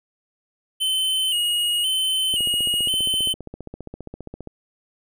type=tone with vibrato; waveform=square; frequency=2971 Hz; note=F#7; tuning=6 cents sharp; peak=-20 dBFS; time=0.8-3.34 s; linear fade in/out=20 ms; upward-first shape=square; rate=0.96 Hz; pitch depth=53 cents each way
type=click train; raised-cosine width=2 ms; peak=-21 dBFS; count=33; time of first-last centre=2.34-4.473 s; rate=15 Hz
effects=none